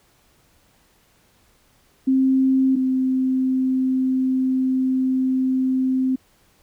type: tone pair in turn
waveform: sine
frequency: 264 / 260.1 Hz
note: C4 / C4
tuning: +16 / -10 cents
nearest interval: unison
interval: 26 cents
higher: first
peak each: -14 / -17 dBFS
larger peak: first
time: 2.07-2.76 / 2.76-6.16 s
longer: second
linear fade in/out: 10 ms
effects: pink hiss -59 dBFS RMS until 6.62 s